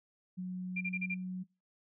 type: tone with pitch glide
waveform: sine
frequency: 183 to 184.06 Hz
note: F#3 to F#3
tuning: -19 to -9 cents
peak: -36 dBFS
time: 0.37-1.44 s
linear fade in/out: 20 ms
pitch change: +10 cents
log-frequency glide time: 0.83-0.99 s
type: tone bursts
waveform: sine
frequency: 2384 Hz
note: D7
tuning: 25 cents sharp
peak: -33 dBFS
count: 5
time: 0.76-1.146 s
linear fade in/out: 10 ms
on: 50 ms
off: 34 ms
effects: noise-tail reverb RT60 0.3 s tail -24 dB re dry